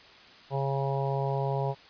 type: harmonic tone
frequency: 137.3 Hz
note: C#3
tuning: 16 cents flat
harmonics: 1 / 3 / 4 / 5 / 6 / 7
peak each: -29 / -34 / -35 / -36 / -37 / -37 dBFS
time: 0.5-1.75 s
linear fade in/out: 50 ms
effects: white hiss -52 dBFS RMS until 1.89 s + resampled to 11025 Hz